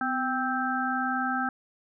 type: harmonic tone with a mistuned harmonic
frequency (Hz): 261.6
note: C4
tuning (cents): 0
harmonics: 1 / 3 / 5 / 6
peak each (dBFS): -31 / -31 / -31 / -31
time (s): 0.01-1.49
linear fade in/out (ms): 2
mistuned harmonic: 1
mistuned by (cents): -54
effects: none